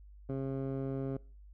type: tone with low-pass filter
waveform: 15% pulse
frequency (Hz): 135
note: C#3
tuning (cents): -45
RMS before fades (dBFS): -36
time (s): 0.29-1.17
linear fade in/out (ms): 5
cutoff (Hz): 640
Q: 0.67
effects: noise-tail reverb RT60 0.4 s tail -23 dB re dry + added 50 Hz sine -51 dBFS peak until 1.53 s